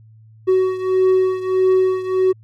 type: beating tone pair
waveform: triangle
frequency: 373.8 / 375.4 Hz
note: F#4 / F#4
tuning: +18 / +25 cents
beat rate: 1.6 Hz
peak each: -13 / -17 dBFS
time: 0.47-2.33 s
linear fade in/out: 20 ms
effects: added 110 Hz sine -43 dBFS peak until 2.43 s